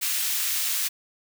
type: high-pass noise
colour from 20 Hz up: white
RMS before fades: -26 dBFS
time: 0.01-0.89 s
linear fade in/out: 20 ms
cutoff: 1800 Hz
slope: 12 dB/octave
effects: none